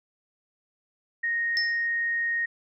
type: tone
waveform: sine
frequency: 1863 Hz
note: A#6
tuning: 2 cents flat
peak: -24 dBFS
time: 1.23-2.46 s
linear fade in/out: 10 ms
type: tone with exponential decay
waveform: sine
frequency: 5274 Hz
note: E8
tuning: in tune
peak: -22 dBFS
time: 1.57-1.87 s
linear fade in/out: 0 ms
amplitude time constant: 65 ms
effects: none